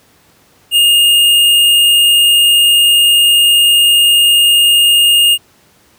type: tone with hard clipping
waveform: sine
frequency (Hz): 2835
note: F7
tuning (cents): +25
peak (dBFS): -7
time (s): 0.71-5.38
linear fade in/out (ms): 50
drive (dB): 14
effects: pink hiss -49 dBFS RMS until 5.98 s + high-pass 80 Hz 12 dB/octave